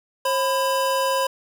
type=tone pair together; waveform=square; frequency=537.5 / 1001 Hz; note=C5 / B5; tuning=+47 / +23 cents; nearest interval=major seventh; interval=1076 cents; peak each=-23 dBFS; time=0.25-1.27 s; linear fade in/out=5 ms; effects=none